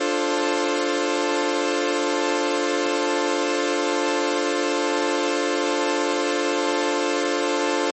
sawtooth chord, D minor seventh, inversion none, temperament equal with one note detuned, 293.7 / 349.2 / 440 / 529 Hz, D4 / F4 / A4 / C5, 0 / 0 / 0 / +19 cents, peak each -22 dBFS, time 0-7.91 s, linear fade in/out 10 ms, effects MP3 32 kbps

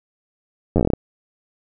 slowing click train, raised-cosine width 2 ms, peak -4 dBFS, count 10, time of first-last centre 0.76-0.935 s, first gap 10 ms, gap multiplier 1.16, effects none

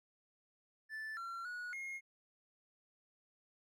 triangle tone with pitch steps, 1756 / 1365 / 1460 / 2147 Hz, A6 / F6 / F#6 / C7, -4 / -40 / -24 / +44 cents, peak -40 dBFS, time 0.89-2.01 s, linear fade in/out 50 ms, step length 280 ms, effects none

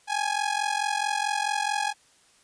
sawtooth ring-modulated tone, 830.6 Hz, G#5, in tune, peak -18 dBFS, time 0.07-1.94 s, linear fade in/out 50 ms, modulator 22.3 Hz, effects white hiss -60 dBFS RMS until 2.43 s + resampled to 22050 Hz

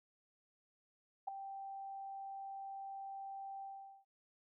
sine tone with ADSR envelope, 783 Hz, G5, 2 cents flat, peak -33 dBFS, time 1.27-4.05 s, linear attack 13 ms, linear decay 3 ms, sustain -11 dB, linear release 430 ms, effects none

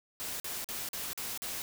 white noise bursts, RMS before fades -38 dBFS, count 6, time 0.2-1.62 s, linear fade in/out 0 ms, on 200 ms, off 44 ms, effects none

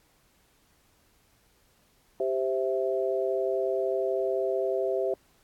sine chord, C major, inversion second, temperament equal, 392 / 523.3 / 659.3 Hz, G4 / C5 / E5, 0 / 0 / 0 cents, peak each -28 / -30 / -30 dBFS, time 2.2-5.14 s, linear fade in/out 2 ms, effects pink hiss -65 dBFS RMS until 5.43 s + AAC 64 kbps

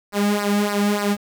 sawtooth tone with flanger, 205 Hz, G#3, 22 cents flat, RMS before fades -20 dBFS, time 0.12-1.17 s, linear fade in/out 50 ms, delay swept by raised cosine 0.29 to 2.09 ms, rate 3.4 Hz, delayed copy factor -0.8, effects 7-bit

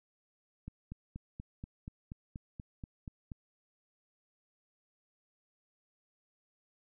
click train, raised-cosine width 5 ms, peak -30 dBFS, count 12, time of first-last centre 0.68-3.318 s, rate 4.17 Hz, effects none

